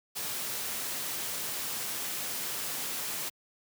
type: noise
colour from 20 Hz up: white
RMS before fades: -35 dBFS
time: 0.15-3.3 s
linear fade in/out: 20 ms
effects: high-pass 100 Hz 12 dB/octave